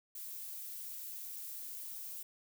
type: noise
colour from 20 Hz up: violet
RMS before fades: -45 dBFS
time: 0.15-2.23 s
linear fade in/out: 5 ms
effects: none